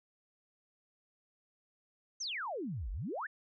sine exponential two-way sweep, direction down then up, 6620 to 42.31 to 1912 Hz, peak -36 dBFS, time 2.2-3.27 s, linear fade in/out 10 ms, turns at 2.91 s, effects none

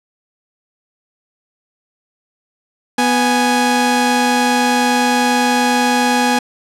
sawtooth tone pair together, 246.9 / 830.5 Hz, B3 / G#5, 0 / 0 cents, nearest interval octave + major sixth, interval 2100 cents, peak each -11 dBFS, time 2.98-6.39 s, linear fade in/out 5 ms, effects low-pass 10000 Hz 12 dB/octave

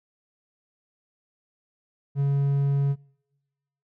triangle tone, 140 Hz, C#3, 18 cents sharp, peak -18 dBFS, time 2.15-2.96 s, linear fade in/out 50 ms, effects noise-tail reverb RT60 1.0 s tail -26 dB re dry

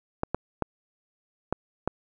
clicks, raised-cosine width 1 ms, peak -11 dBFS, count 5, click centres 0.234 / 0.346 / 0.623 / 1.526 / 1.876 s, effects none

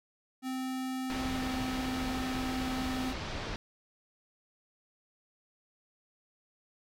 square tone with pitch glide, 259.5 to 257.9 Hz, C4 to C4, -14 to -25 cents, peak -34 dBFS, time 0.42-3.15 s, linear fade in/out 50 ms, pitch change -11 cents, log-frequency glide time 1.3-1.44 s
pink low-pass noise, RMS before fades -38 dBFS, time 1.1-3.56 s, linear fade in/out 0 ms, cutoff 5100 Hz, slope 24 dB/octave
effects none

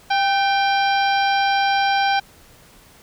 harmonic tone with a mistuned harmonic, 793 Hz, G5, 20 cents sharp, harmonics 1 / 2 / 3 / 4 / 5 / 6 / 7, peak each -17 / -23 / -27 / -29 / -31 / -33 / -34 dBFS, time 0.1-2.2 s, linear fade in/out 10 ms, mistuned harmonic 2, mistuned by -54 cents, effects pink hiss -49 dBFS RMS until 3.02 s

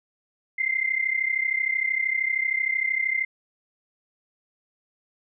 sine tone pair together, 2071 / 2104 Hz, C7 / C7, -18 / +9 cents, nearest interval unison, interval 27 cents, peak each -25 dBFS, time 0.58-3.25 s, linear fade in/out 10 ms, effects none

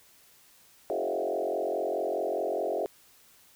sine tone with frequency modulation, 532 Hz, C5, 29 cents sharp, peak -27 dBFS, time 0.9-2.86 s, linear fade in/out 0 ms, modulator 44.8 Hz, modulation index 4, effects white hiss -59 dBFS RMS until 3.55 s

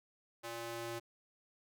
square tone with high-pass filter sweep, 116.54 Hz, A#2, in tune, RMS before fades -43 dBFS, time 0.43-1 s, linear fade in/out 20 ms, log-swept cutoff 530 to 280 Hz, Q 0.84, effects none

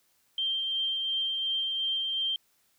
sine tone with tremolo, 3156 Hz, G7, 11 cents sharp, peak -26 dBFS, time 0.38-2.36 s, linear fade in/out 2 ms, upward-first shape sine, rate 2.8 Hz, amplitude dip 25%, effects white hiss -69 dBFS RMS until 2.78 s

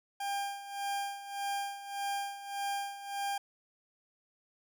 40% pulse tone with tremolo, 800 Hz, G5, 35 cents sharp, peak -31 dBFS, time 0.2-3.38 s, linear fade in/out 5 ms, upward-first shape sine, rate 1.7 Hz, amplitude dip 75%, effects none

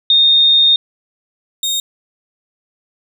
sine / 30% pulse tone pair in turn, 3677 / 3700 Hz, A#7 / A#7, -24 / -14 cents, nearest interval unison, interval 10 cents, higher second, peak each -7 / -13 dBFS, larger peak first, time 0.1-0.76 / 1.63-1.8 s, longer first, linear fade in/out 2 ms, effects none

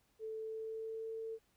sine tone with pitch glide, 440 to 447.4 Hz, A4 to A4, 0 to +29 cents, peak -40 dBFS, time 0.19-1.39 s, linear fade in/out 50 ms, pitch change +29 cents, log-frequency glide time 0.37-1.12 s, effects pink hiss -75 dBFS RMS until 1.56 s

